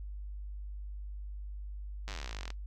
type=slowing click train; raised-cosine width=0.2 ms; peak=-24 dBFS; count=28; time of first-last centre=2.08-2.504 s; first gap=9 ms; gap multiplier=1.04; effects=noise-tail reverb RT60 0.1 s tail -19 dB re dry + added 50 Hz sine -39 dBFS peak until 2.66 s